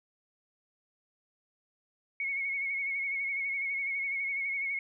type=tone with vibrato; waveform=sine; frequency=2200 Hz; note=C#7; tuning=14 cents flat; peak=-30 dBFS; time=2.2-4.79 s; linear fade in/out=2 ms; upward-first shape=sine; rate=12 Hz; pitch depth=40 cents each way; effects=none

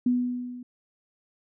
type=tone with level ramp; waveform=sine; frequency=246.9 Hz; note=B3; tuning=in tune; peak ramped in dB=-18 to -38 dBFS; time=0.06-0.63 s; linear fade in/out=5 ms; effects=none

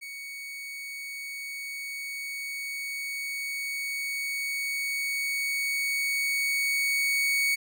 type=tone with level ramp; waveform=40% pulse; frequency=2232 Hz; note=C#7; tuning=11 cents sharp; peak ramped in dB=-37 to -22 dBFS; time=0.01-7.56 s; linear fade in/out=20 ms; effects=none

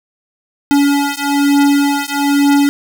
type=beating tone pair; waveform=square; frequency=283.2 / 284.3 Hz; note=C#4 / C#4; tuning=+37 / +44 cents; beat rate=1.1 Hz; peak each=-14 dBFS; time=0.71-2.69 s; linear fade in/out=0 ms; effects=none

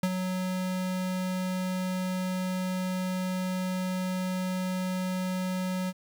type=tone with ADSR envelope; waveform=square; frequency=184.7 Hz; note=F#3; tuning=3 cents flat; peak=-23 dBFS; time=0.03-5.93 s; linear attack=4 ms; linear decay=50 ms; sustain=-6 dB; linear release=43 ms; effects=10-bit

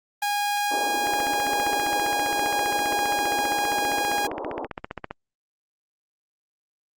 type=tone; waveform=sawtooth; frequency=820 Hz; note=G#5; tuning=22 cents flat; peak=-19 dBFS; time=0.22-4.27 s; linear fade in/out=5 ms
type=band-pass noise; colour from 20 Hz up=pink; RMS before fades=-32 dBFS; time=0.7-4.67 s; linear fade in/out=20 ms; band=280 to 1000 Hz; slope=48 dB/octave
type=click train; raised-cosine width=0.5 ms; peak=-16 dBFS; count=62; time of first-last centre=1.07-5.11 s; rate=15.1 Hz
effects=Opus 32 kbps

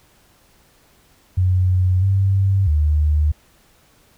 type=tone with pitch steps; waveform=sine; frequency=91.8 / 97.2 / 75.5 Hz; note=F#2 / G2 / D2; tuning=-13 / -14 / +48 cents; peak=-13 dBFS; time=1.37-3.32 s; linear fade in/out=10 ms; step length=650 ms; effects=pink hiss -55 dBFS RMS until 4.17 s

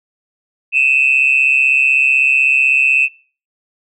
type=tone pair together; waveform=sine; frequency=2526 / 2662 Hz; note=D#7 / E7; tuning=+26 / +16 cents; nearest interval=minor second; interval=90 cents; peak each=-11 dBFS; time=0.72-3.09 s; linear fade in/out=50 ms; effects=noise-tail reverb RT60 0.4 s tail -24 dB re dry + tanh soft clip ceiling -2 dBFS

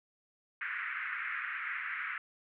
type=band-pass noise; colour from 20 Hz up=white; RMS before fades=-38 dBFS; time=0.61-2.18 s; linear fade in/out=2 ms; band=1300 to 2200 Hz; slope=48 dB/octave; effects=none

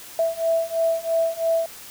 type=beating tone pair; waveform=sine; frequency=658 / 661 Hz; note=E5 / E5; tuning=-3 / +5 cents; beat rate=3 Hz; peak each=-23 / -22 dBFS; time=0.19-1.66 s; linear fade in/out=2 ms; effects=white hiss -41 dBFS RMS until 1.9 s

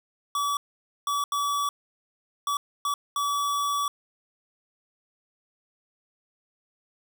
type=tone bursts at uneven times; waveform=square; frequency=1144 Hz; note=D6; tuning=46 cents flat; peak=-25 dBFS; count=6; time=0.35-0.57 / 1.07-1.24 / 1.32-1.69 / 2.47-2.57 / 2.85-2.94 / 3.16-3.88 s; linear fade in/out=2 ms; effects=none

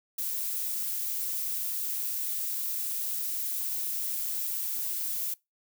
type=noise; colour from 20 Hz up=violet; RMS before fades=-32 dBFS; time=0.18-5.34 s; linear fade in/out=5 ms; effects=noise-tail reverb RT60 0.2 s tail -23 dB re dry

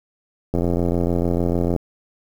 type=click train; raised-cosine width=2 ms; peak=-8 dBFS; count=107; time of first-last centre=0.54-1.763 s; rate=86.7 Hz; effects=7-bit

